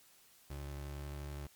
30% pulse tone with pitch glide, 70.6 to 72 Hz, C#2 to D2, +32 to -34 cents, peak -39 dBFS, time 0.5-1.47 s, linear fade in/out 5 ms, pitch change +34 cents, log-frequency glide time 0.62-1.18 s, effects white hiss -64 dBFS RMS until 1.55 s + MP3 96 kbps

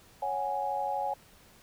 sine chord, C# suspended fourth, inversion none, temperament just, 554.4 / 739.2 / 831.5 Hz, C#5 / F#5 / G#5, 0 / -2 / +2 cents, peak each -36 / -35 / -31 dBFS, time 0.22-1.14 s, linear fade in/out 5 ms, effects pink hiss -58 dBFS RMS until 1.62 s

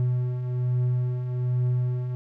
triangle beating tone pair, 123.47 / 124.67 Hz, B2 / B2, 0 / +17 cents, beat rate 1.2 Hz, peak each -30 / -21 dBFS, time 0-2.15 s, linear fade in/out 0 ms, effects none

